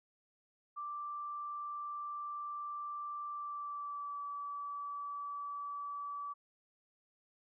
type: tone with pitch glide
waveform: sine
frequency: 1174.7 to 1151.2 Hz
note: D6 to D6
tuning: 0 to -35 cents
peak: -39 dBFS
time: 0.76-6.34 s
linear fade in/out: 20 ms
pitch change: -35 cents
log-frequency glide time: 3.29-4.22 s
effects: none